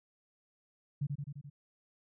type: tone with echo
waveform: sine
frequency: 142.8 Hz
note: D3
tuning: 48 cents flat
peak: -30 dBFS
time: 1.01-1.07 s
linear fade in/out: 10 ms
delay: 86 ms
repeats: 5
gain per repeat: -3 dB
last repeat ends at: 1.5 s
effects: none